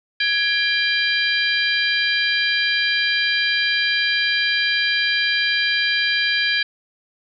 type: harmonic tone with a mistuned harmonic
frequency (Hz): 792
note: G5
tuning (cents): +18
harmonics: 2 / 3 / 4 / 5 / 6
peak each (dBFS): -21 / -23 / -24 / -25 / -26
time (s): 0.2-6.63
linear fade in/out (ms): 5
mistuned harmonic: 2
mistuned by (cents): +88
effects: none